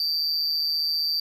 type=tone with amplitude modulation; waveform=triangle; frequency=4676 Hz; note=D8; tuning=8 cents flat; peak=-18 dBFS; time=0-1.2 s; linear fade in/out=2 ms; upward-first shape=sine; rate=155 Hz; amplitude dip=75%; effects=none